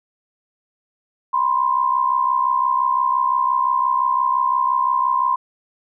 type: tone pair together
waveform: sine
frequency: 980.7 / 1046.5 Hz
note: B5 / C6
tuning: -12 / 0 cents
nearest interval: minor second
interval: 112 cents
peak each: -20 / -17 dBFS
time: 1.33-5.36 s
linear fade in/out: 10 ms
effects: none